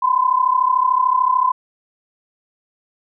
sine tone pair together, 1000 / 1033.5 Hz, B5 / C6, +21 / -22 cents, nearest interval minor second, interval 57 cents, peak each -16 dBFS, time 0.02-1.52 s, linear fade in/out 10 ms, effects none

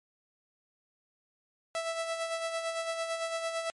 sawtooth tone with tremolo, 659.3 Hz, E5, in tune, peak -26 dBFS, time 1.75-3.7 s, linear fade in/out 0 ms, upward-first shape sine, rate 8.9 Hz, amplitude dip 50%, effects MP3 48 kbps

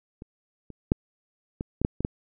clicks, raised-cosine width 3 ms, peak -27 / -28 / -6 / -17 / -16 / -7 / -17 / -12 dBFS, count 8, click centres 0.221 / 0.703 / 0.919 / 1.609 / 1.816 / 1.849 / 2.006 / 2.049 s, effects none

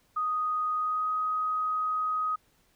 sine tone with pitch glide, 1244.5 to 1256.1 Hz, D#6 to D#6, 0 to +16 cents, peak -26 dBFS, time 0.16-2.36 s, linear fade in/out 10 ms, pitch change +16 cents, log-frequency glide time 0.77-1.1 s, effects pink hiss -67 dBFS RMS until 2.75 s

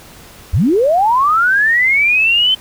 sine linear sweep, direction up, 58.1 to 3100 Hz, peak -9 dBFS, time 0.53-2.55 s, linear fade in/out 10 ms, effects pink hiss -39 dBFS RMS until 2.6 s

